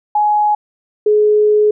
sine tone pair in turn, 839 / 422.1 Hz, G#5 / G#4, +17 / +28 cents, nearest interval octave, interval 1189 cents, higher first, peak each -10 / -8 dBFS, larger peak second, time 0.15-0.55 / 1.06-1.71 s, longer second, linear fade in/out 5 ms, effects none

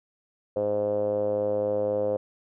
5% pulse tone with low-pass filter, 103.83 Hz, G#2, in tune, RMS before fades -26 dBFS, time 0.56-2.17 s, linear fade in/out 5 ms, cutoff 530 Hz, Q 7.4, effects none

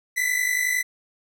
45% pulse tone pair together, 1974 / 2025 Hz, B6 / B6, -1 / +43 cents, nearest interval unison, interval 44 cents, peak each -24 / -24 dBFS, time 0.16-0.83 s, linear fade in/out 20 ms, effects none

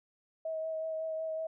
sine tone with vibrato, 639 Hz, D#5, 46 cents sharp, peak -33 dBFS, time 0.45-1.47 s, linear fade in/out 5 ms, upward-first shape sine, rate 5.4 Hz, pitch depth 15 cents each way, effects none

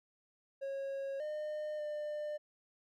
triangle tone with pitch steps, 547 / 607 / 599 Hz, C#5 / D#5 / D5, -23 / -43 / +34 cents, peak -35 dBFS, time 0.61-2.38 s, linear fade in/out 20 ms, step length 590 ms, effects none

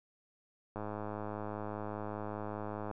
click train, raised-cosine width 1 ms, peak -26 dBFS, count 227, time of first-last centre 0.76-2.912 s, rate 105 Hz, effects none

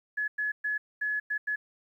sine tone bursts at uneven times, 1700 Hz, G#6, 40 cents sharp, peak -27 dBFS, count 6, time 0.17-0.28 / 0.38-0.52 / 0.64-0.78 / 1.01-1.2 / 1.3-1.38 / 1.47-1.56 s, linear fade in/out 10 ms, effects 11-bit

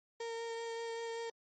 35% pulse tone with vibrato, 460.2 Hz, A#4, 22 cents flat, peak -37 dBFS, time 0.2-1.3 s, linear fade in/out 5 ms, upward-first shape sine, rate 5.2 Hz, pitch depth 11 cents each way, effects MP3 32 kbps

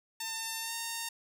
5% pulse tone with pitch glide, 901 to 917.8 Hz, A5 to A#5, +41 to -27 cents, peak -23 dBFS, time 0.2-1.09 s, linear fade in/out 5 ms, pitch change +32 cents, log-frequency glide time 0.62-0.73 s, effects none

